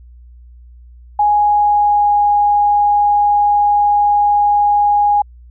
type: tone with pitch glide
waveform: sine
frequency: 830.6 to 823.9 Hz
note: G#5 to G#5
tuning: 0 to -14 cents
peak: -9 dBFS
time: 1.19-5.22 s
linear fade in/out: 5 ms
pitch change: -14 cents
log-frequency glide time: 1.33-2.22 s
effects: added 60 Hz sine -37 dBFS peak until 5.5 s